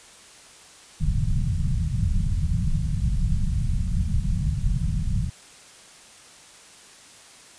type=low-pass noise; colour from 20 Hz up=pink; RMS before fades=-23 dBFS; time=1-5.3 s; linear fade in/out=10 ms; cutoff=180 Hz; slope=48 dB/octave; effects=white hiss -48 dBFS RMS until 7.58 s + resampled to 22050 Hz